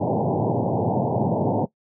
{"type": "band-pass noise", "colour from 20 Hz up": "pink", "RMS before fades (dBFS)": -22, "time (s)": [0, 1.66], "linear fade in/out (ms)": 20, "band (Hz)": [100, 920], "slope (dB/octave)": 96, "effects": ["noise-tail reverb RT60 0.1 s tail -19 dB re dry"]}